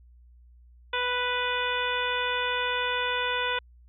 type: harmonic tone with a mistuned harmonic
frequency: 493.9 Hz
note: B4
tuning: in tune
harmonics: 1 / 2 / 3 / 4 / 5 / 6 / 7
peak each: -33 / -31 / -31 / -36 / -34 / -36 / -34 dBFS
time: 0.93-3.59 s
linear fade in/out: 5 ms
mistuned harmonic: 7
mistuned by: +15 cents
effects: added 60 Hz sine -51 dBFS peak until 3.88 s